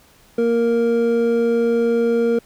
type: tone pair together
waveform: triangle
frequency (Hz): 233.1 / 466.2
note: A#3 / A#4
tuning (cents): 0 / 0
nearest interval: octave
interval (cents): 1200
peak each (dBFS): -18 / -14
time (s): 0.38-2.39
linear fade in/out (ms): 5
effects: pink hiss -52 dBFS RMS until 2.45 s